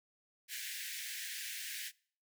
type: high-pass noise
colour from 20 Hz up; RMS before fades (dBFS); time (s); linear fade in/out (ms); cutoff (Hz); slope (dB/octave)
pink; -43; 0.48-1.92; 50; 1600; 96
effects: noise-tail reverb RT60 0.5 s tail -24 dB re dry